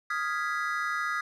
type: chord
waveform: triangle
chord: F half-diminished seventh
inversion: third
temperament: equal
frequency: 1244.5 / 1396.9 / 1661.2 / 1975.5 Hz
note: Eb6 / F6 / Ab6 / Cb7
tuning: 0 / 0 / 0 / 0 cents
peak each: -30 / -33 / -32 / -34 dBFS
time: 0.1-1.21 s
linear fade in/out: 5 ms
effects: none